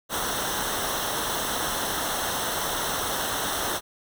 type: noise with comb filter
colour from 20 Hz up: pink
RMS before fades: -28 dBFS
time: 0.09-3.81 s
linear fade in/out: 50 ms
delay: 0.42 ms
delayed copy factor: -0.75
effects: none